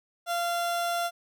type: tone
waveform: 30% pulse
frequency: 690 Hz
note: F5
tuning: 21 cents flat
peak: -24 dBFS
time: 0.26-1.11 s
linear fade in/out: 50 ms
effects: none